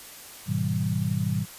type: chord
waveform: sine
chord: G# minor seventh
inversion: none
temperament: equal with one note detuned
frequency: 103.83 / 123.47 / 155.56 / 189.1 Hz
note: G#2 / B2 / D#3 / F#3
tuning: 0 / 0 / 0 / +38 cents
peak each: -29 dBFS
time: 0.46-1.46 s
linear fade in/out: 50 ms
effects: white hiss -44 dBFS RMS until 1.58 s + resampled to 32000 Hz